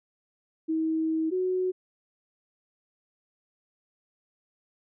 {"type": "tone pair in turn", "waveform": "sine", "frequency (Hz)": [319.6, 369], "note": ["D#4", "F#4"], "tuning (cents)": [47, -5], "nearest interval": "major second", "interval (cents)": 248, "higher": "second", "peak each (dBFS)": -24, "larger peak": "neither", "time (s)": [[0.68, 1.31], [1.31, 1.72]], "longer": "first", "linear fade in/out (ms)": 20, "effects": []}